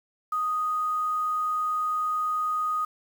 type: tone with quantisation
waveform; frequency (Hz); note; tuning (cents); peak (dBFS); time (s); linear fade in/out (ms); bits
sine; 1244.5; D#6; 0; -24; 0.32-2.85; 5; 8
effects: none